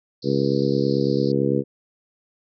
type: band-pass noise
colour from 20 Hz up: pink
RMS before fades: -42 dBFS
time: 0.22-1.32 s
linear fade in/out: 5 ms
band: 4100 to 5100 Hz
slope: 96 dB/octave
type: harmonic tone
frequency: 69 Hz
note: C#2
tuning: 7 cents flat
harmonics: 2 / 3 / 4 / 5 / 6 / 7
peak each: -25 / -25 / -25 / -25 / -25 / -25 dBFS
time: 0.23-1.64 s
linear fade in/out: 50 ms
effects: none